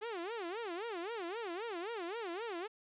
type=tone with vibrato; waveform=sawtooth; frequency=398.6 Hz; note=G4; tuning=29 cents sharp; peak=-35 dBFS; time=0.01-2.68 s; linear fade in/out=20 ms; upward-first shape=sine; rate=3.8 Hz; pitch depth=300 cents each way; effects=resampled to 8000 Hz + 11-bit